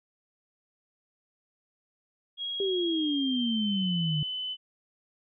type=tone with pitch glide; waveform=sine; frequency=3293 to 3020 Hz; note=G#7 to F#7; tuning=-15 to +35 cents; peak=-31 dBFS; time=2.37-4.57 s; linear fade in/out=50 ms; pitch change=-150 cents; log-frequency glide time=2.88-3.92 s
type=exponential sweep; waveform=sine; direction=down; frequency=400 to 146.83 Hz; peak=-26 dBFS; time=2.6-4.23 s; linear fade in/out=2 ms
effects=none